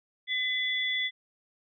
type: tone pair together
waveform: sine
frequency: 2023 / 3439 Hz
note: B6 / A7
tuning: +41 / -40 cents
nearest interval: major sixth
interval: 919 cents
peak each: -29 / -30 dBFS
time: 0.27-1.11 s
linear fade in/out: 50 ms
effects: none